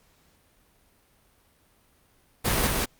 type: noise with echo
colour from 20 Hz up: pink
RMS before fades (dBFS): -24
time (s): 2.44-2.68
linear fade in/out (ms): 20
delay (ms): 180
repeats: 1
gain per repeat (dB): -2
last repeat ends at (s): 2.86
effects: pink hiss -63 dBFS RMS until 2.99 s + Opus 48 kbps